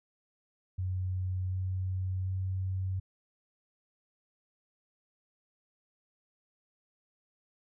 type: tone with pitch steps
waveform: sine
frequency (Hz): 92.5 / 93.3 / 94.12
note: F#2 / F#2 / F#2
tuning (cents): 0 / +15 / +30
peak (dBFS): -30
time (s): 0.78-3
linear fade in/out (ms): 10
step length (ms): 740
effects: none